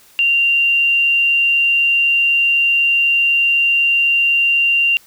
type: tone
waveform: sine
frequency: 2774 Hz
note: F7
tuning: 12 cents flat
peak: -11 dBFS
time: 0.19-4.97 s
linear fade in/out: 0 ms
effects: white hiss -48 dBFS RMS until 5.06 s

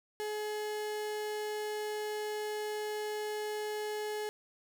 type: tone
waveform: 35% pulse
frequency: 423.6 Hz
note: G#4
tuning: 34 cents sharp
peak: -33 dBFS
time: 0.2-4.29 s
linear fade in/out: 0 ms
effects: none

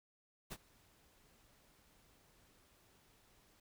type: noise with ADSR envelope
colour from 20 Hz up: pink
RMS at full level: -45 dBFS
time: 0.5-3.6 s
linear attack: 21 ms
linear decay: 46 ms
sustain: -24 dB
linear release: 4 ms
effects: none

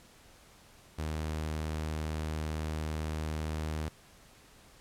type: tone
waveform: sawtooth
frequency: 77.78 Hz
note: D#2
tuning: in tune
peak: -29 dBFS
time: 0.98-3.89 s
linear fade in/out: 10 ms
effects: pink hiss -58 dBFS RMS until 4.8 s + low-pass 12000 Hz 12 dB/octave

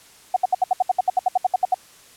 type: tone bursts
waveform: sine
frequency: 740 Hz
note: F#5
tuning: in tune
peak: -13 dBFS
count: 16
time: 0.34-1.744 s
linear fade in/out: 5 ms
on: 24 ms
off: 68 ms
effects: white hiss -49 dBFS RMS until 2.16 s + low-pass 11000 Hz 12 dB/octave

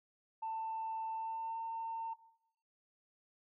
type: tone with pitch glide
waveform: sine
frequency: 891 to 906.1 Hz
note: A5 to A#5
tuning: +22 to -49 cents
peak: -36 dBFS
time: 0.42-2.14 s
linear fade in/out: 10 ms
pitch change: +29 cents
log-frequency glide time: 1.14-1.58 s
effects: noise-tail reverb RT60 0.7 s tail -17 dB re dry + tanh soft clip ceiling -33 dBFS

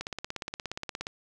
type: click train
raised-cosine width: 0.2 ms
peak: -17 dBFS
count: 19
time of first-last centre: 0.01-1.069 s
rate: 17 Hz
effects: none

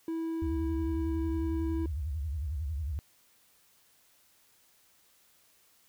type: tone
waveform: triangle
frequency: 326.7 Hz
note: E4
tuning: 15 cents flat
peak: -29 dBFS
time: 0.08-1.86 s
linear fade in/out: 2 ms
type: tone with vibrato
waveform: sine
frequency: 74.3 Hz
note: D2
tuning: 21 cents sharp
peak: -31 dBFS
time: 0.42-2.99 s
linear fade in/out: 0 ms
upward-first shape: sine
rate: 11 Hz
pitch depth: 220 cents each way
effects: white hiss -65 dBFS RMS until 5.88 s

